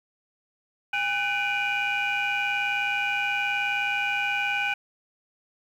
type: tone cluster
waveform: sine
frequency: 811 / 1507 / 2341 / 2460 / 2904 Hz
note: G#5 / F#6 / D7 / D#7 / F#7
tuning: -41 / +31 / -6 / -20 / -33 cents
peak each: -30 / -28 / -31 / -27 / -34 dBFS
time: 0.93-4.74 s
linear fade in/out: 5 ms
effects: tanh soft clip ceiling -17 dBFS + 9-bit